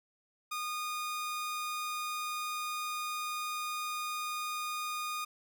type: tone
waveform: sawtooth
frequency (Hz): 1227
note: D#6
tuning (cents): -25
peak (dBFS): -31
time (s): 0.51-5.25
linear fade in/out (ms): 10
effects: none